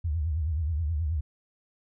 sine tone with vibrato, 78.6 Hz, D#2, 18 cents sharp, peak -25 dBFS, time 0.04-1.21 s, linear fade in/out 10 ms, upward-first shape triangle, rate 9.4 Hz, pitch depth 200 cents each way, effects none

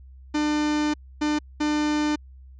45% pulse tone bursts at uneven times, 300 Hz, D4, 37 cents sharp, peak -21 dBFS, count 3, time 0.34-0.94 / 1.21-1.39 / 1.6-2.16 s, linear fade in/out 10 ms, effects added 65 Hz sine -43 dBFS peak until 2.59 s + resampled to 16000 Hz

